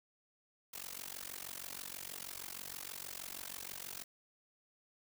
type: noise with amplitude modulation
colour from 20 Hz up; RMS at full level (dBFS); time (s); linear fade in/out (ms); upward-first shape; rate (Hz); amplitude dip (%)
white; -42; 0.73-4.04; 10; sine; 46.3; 100
effects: none